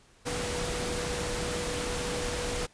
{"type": "tone in noise", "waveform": "sine", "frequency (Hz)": 488.1, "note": "B4", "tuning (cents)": -20, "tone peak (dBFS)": -35, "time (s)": [0.25, 2.67], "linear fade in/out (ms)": 20, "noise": "pink", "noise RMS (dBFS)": -33, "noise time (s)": [0.25, 2.67], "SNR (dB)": -5, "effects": ["pink hiss -60 dBFS RMS until 2.73 s", "resampled to 22050 Hz"]}